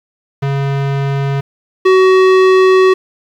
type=tone pair in turn; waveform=square; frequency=138.59 / 375.6 Hz; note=C#3 / F#4; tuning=0 / +26 cents; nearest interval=octave + perfect fourth; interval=1726 cents; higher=second; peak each=-14 / -6 dBFS; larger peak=second; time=0.42-1.41 / 1.85-2.94 s; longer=second; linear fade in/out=10 ms; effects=low-pass 3000 Hz 12 dB/octave + 7-bit